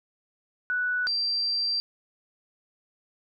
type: tone pair in turn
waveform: sine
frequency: 1480 / 4708 Hz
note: F#6 / D8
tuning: 0 / +3 cents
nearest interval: octave + minor sixth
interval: 2003 cents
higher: second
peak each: -24 dBFS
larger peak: neither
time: 0.7-1.07 / 1.07-1.8 s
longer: second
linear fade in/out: 0 ms
effects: none